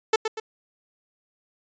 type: tone with echo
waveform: sawtooth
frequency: 440 Hz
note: A4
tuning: in tune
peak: -12 dBFS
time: 0.13-0.16 s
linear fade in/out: 5 ms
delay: 120 ms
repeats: 2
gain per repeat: -7 dB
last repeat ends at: 0.4 s
effects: resampled to 16000 Hz